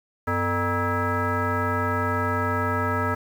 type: tone with frequency modulation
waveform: sine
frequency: 602 Hz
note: D5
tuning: 43 cents sharp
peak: -21 dBFS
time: 0.27-3.15 s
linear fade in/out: 10 ms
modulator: 349 Hz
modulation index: 3
effects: 8-bit